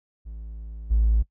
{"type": "tone with level steps", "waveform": "triangle", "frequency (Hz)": 54.8, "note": "A1", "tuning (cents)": -6, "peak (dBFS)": [-32, -13], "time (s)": [0.25, 1.23], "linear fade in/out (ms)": 20, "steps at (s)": 0.9, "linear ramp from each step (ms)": 20, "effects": ["noise-tail reverb RT60 0.1 s tail -21 dB re dry", "tanh soft clip ceiling -13 dBFS"]}